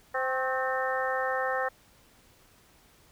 harmonic tone with a mistuned harmonic, 260 Hz, C4, 11 cents flat, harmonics 2 / 3 / 4 / 5 / 6 / 7, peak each -31 / -33 / -36 / -35 / -38 / -33 dBFS, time 0.14-1.69 s, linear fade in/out 10 ms, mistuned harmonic 4, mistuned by +55 cents, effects pink hiss -60 dBFS RMS until 3.11 s

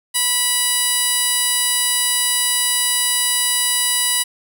15% pulse tone with band-pass filter, 980 Hz, B5, 14 cents flat, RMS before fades -18 dBFS, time 0.14-4.24 s, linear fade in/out 20 ms, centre 10000 Hz, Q 1.1, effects none

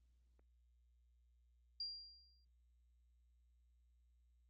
sine tone with exponential decay, 4766 Hz, D8, 25 cents sharp, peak -40 dBFS, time 1.8-2.45 s, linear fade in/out 5 ms, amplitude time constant 140 ms, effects added 60 Hz sine -70 dBFS peak until 4.49 s + Opus 24 kbps

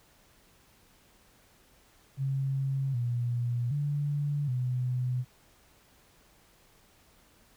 sine tone with pitch steps, 135.6 / 120.5 / 145.1 / 125.7 Hz, C#3 / B2 / D3 / B2, -38 / -42 / -21 / +31 cents, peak -27 dBFS, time 2.17-5.25 s, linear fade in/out 50 ms, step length 770 ms, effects pink hiss -62 dBFS RMS until 7.56 s

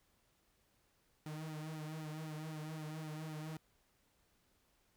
sawtooth tone with flanger, 155.56 Hz, D#3, in tune, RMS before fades -45 dBFS, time 1.26-3.57 s, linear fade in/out 0 ms, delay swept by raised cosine 1.8 to 4.6 ms, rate 3.9 Hz, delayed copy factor -1, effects pink hiss -75 dBFS RMS until 4.96 s

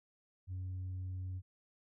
sine tone, 92.5 Hz, F#2, in tune, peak -36 dBFS, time 0.47-1.42 s, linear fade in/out 50 ms, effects tanh soft clip ceiling -37 dBFS

